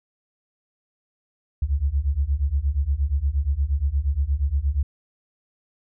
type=beating tone pair; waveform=sine; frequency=66 / 74.5 Hz; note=C2 / D2; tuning=+16 / +25 cents; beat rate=8.5 Hz; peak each=-23 / -22 dBFS; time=1.62-4.83 s; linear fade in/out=5 ms; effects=none